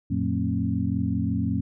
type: tone cluster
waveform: sine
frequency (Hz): 90.1 / 115.5 / 182.9 / 226.7 / 269.3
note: F#2 / A#2 / F#3 / A#3 / C#4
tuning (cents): -45 / -16 / -20 / -48 / -50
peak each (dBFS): -29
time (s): 0.1-1.61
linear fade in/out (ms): 10
effects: none